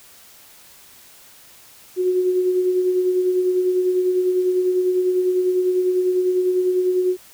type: tone with tremolo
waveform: sine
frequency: 365.9 Hz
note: F#4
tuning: 19 cents flat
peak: -14 dBFS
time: 1.96-7.17 s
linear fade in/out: 50 ms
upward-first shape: sine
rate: 10 Hz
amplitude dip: 40%
effects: white hiss -47 dBFS RMS until 7.33 s